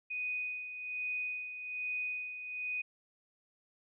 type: tone with tremolo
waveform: sine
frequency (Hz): 2489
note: D#7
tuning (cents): 0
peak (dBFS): -33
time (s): 0.1-2.82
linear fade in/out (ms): 10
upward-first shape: sine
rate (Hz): 1.2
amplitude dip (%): 60
effects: none